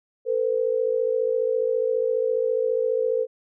sine tone pair together, 451.4 / 506.1 Hz, A4 / B4, +44 / +42 cents, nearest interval major second, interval 198 cents, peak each -23 dBFS, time 0.25-3.27 s, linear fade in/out 50 ms, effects none

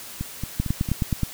two click trains, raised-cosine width 5 ms, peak -15 / -9 dBFS, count 4 / 7, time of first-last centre 0.21-0.889 / 0.6-1.233 s, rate 4.42 / 9.48 Hz, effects white hiss -39 dBFS RMS until 1.33 s

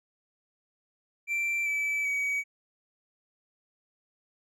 triangle tone with pitch steps, 2349 / 2307 / 2266 Hz, D7 / D7 / C#7, 0 / -31 / +37 cents, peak -25 dBFS, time 1.27-2.44 s, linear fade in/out 50 ms, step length 390 ms, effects none

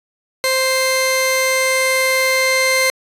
sawtooth tone pair together, 523.3 / 2093 Hz, C5 / C7, 0 / 0 cents, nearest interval 2 octaves, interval 2400 cents, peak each -13 dBFS, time 0.44-2.9 s, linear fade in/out 0 ms, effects resampled to 32000 Hz

